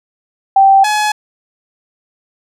sine / sawtooth tone pair in turn, 780 / 846.3 Hz, G5 / G#5, -9 / +32 cents, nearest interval minor second, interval 141 cents, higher second, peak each -4 / -8 dBFS, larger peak first, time 0.56-0.84 / 0.84-1.12 s, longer neither, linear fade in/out 5 ms, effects low-pass 10000 Hz 12 dB/octave

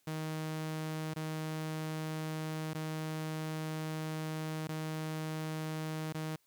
sawtooth tone with dropouts, 156.9 Hz, D#3, 15 cents sharp, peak -32 dBFS, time 0.07-6.36 s, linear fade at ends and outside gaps 5 ms, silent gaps 1.139-1.161 / 2.735-2.748 / 4.674-4.688 / 6.126-6.145 s, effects white hiss -73 dBFS RMS until 6.46 s

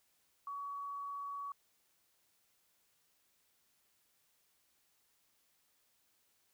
sine tone, 1129 Hz, C#6, 31 cents sharp, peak -40 dBFS, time 0.47-1.52 s, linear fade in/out 2 ms, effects white hiss -75 dBFS RMS until 6.53 s

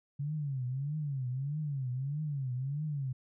sine tone with vibrato, 138.59 Hz, C#3, in tune, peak -32 dBFS, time 0.19-3.13 s, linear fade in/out 10 ms, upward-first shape triangle, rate 1.6 Hz, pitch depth 210 cents each way, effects none

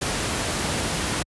pink noise, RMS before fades -25 dBFS, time 0.01-1.23 s, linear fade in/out 10 ms, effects high-pass 60 Hz 12 dB/octave + resampled to 24000 Hz

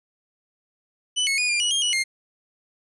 sawtooth tone with pitch steps, 2989 / 2191 / 2460 / 2397 / 2923 / 3219 / 2938 / 2119 Hz, F#7 / C#7 / D#7 / D7 / F#7 / G7 / F#7 / C7, +17 / -21 / -20 / +35 / -22 / +45 / -13 / +21 cents, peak -17 dBFS, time 1.16-2.04 s, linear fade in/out 20 ms, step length 110 ms, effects resampled to 24000 Hz

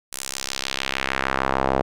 sawtooth tone with band-pass filter sweep, 66.6 Hz, C2, 31 cents sharp, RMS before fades -25 dBFS, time 0.12-1.82 s, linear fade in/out 10 ms, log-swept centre 9600 to 640 Hz, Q 1.3, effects none

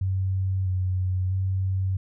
sine tone with vibrato, 93.7 Hz, F#2, 22 cents sharp, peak -22 dBFS, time 0.01-1.97 s, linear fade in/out 5 ms, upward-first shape square, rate 0.77 Hz, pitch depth 22 cents each way, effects none

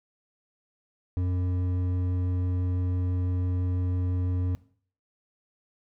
triangle tone with hard clipping, 90.6 Hz, F#2, 36 cents flat, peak -26 dBFS, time 1.17-4.55 s, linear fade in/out 0 ms, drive 12 dB, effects noise-tail reverb RT60 0.5 s tail -19 dB re dry

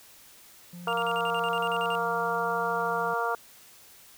triangle tone with vibrato, 174.61 Hz, F3, in tune, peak -38 dBFS, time 0.73-3.14 s, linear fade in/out 5 ms, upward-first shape sine, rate 1.2 Hz, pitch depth 12 cents each way
harmonic tone, 233.1 Hz, A#3, in tune, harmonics 2 / 3 / 4 / 5 / 6, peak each -32 / -32 / -32 / -32 / -32 dBFS, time 0.87-3.35 s, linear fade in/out 2 ms
triangle tone bursts, 2801 Hz, F7, 4 cents sharp, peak -32 dBFS, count 12, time 0.88-1.952 s, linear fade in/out 0 ms, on 49 ms, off 44 ms
effects white hiss -53 dBFS RMS until 4.17 s

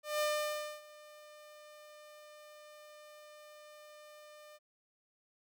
sawtooth tone with ADSR envelope, 601 Hz, D5, 40 cents sharp, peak -26 dBFS, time 0.03-4.59 s, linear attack 180 ms, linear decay 600 ms, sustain -23 dB, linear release 36 ms, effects none

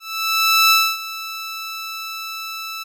15% pulse tone with ADSR envelope, 1318.5 Hz, E6, in tune, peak -4 dBFS, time 0-2.84 s, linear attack 710 ms, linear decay 260 ms, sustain -17 dB, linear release 16 ms, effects none

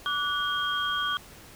sine tone cluster, 1157 / 1471 / 3228 Hz, D6 / F#6 / G#7, -26 / -11 / -50 cents, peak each -30 dBFS, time 0.06-1.17 s, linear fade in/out 0 ms, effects pink hiss -49 dBFS RMS until 1.55 s

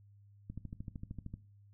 click train, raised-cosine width 5 ms, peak -30 dBFS, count 12, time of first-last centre 0.5-1.34 s, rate 13.1 Hz, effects noise-tail reverb RT60 0.4 s tail -18 dB re dry + added 101 Hz sine -58 dBFS peak until 1.73 s

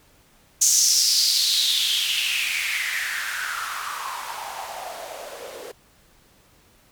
blue noise with band-pass filter sweep, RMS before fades -24 dBFS, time 0.61-5.72 s, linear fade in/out 10 ms, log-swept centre 6500 to 450 Hz, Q 5.1, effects pink hiss -57 dBFS RMS until 6.91 s

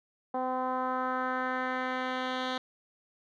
10% pulse tone with low-pass filter sweep, 256.3 Hz, C4, 36 cents flat, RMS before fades -32 dBFS, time 0.34-2.58 s, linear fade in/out 5 ms, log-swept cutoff 810 to 3600 Hz, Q 2.1, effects none

